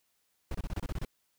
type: noise bursts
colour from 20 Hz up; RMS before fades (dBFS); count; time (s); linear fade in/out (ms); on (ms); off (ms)
brown; -34; 9; 0.51-1.05; 2; 36; 27
effects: white hiss -75 dBFS RMS until 1.38 s

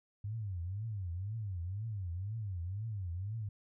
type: tone with vibrato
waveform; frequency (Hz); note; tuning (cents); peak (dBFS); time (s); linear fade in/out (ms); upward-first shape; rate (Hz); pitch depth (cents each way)
sine; 98; G2; 0; -36; 0.24-3.49; 5; triangle; 2; 290
effects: none

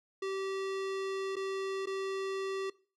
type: tone with dropouts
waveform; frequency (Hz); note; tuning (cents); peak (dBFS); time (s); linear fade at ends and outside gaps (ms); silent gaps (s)
square; 386.7; G4; -24; -34; 0.22-2.7; 5; 1.357-1.365 / 1.858-1.87
effects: noise-tail reverb RT60 0.4 s tail -21 dB re dry + low-pass 6000 Hz 12 dB/octave

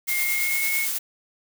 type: noise with tremolo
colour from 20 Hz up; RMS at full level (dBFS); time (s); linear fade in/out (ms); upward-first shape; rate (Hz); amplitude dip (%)
blue; -25; 0.07-0.99; 20; sine; 9; 30
type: tone with pitch glide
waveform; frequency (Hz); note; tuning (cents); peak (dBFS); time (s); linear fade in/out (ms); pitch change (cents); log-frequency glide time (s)
sine; 2127 to 2180; C7 to C#7; +28 to -29; -24; 0.07-0.88; 50; +43; 0.2-0.67
effects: none

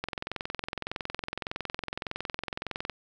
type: click train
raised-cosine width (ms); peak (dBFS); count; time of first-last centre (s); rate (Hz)
0.3; -16; 63; 0.04-2.897; 21.7
effects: none

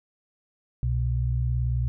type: tone pair together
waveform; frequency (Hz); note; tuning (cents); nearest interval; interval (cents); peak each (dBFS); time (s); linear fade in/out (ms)
sine; 64.25 / 122.7; C2 / B2; -31 / -11; major seventh; 1120; -25; 0.83-1.88; 0
effects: none

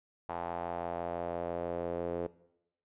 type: tone with band-pass filter sweep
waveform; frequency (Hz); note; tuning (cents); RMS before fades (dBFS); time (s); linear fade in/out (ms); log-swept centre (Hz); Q
sawtooth; 86; F2; -26; -37; 0.29-2.27; 0; 840 to 470; 3
effects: noise-tail reverb RT60 0.8 s tail -18 dB re dry + resampled to 8000 Hz

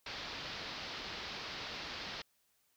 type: low-pass noise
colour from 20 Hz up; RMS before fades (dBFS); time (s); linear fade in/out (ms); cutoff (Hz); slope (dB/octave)
white; -44; 0.06-2.22; 5; 5000; 48
effects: white hiss -75 dBFS RMS until 2.76 s

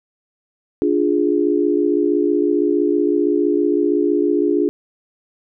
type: chord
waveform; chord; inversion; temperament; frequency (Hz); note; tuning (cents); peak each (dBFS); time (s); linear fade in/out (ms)
sine; D diminished; none; equal; 293.7 / 349.2 / 415.3; D4 / F4 / Ab4; 0 / 0 / 0; -18 / -18 / -19; 0.82-4.69; 0
effects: none

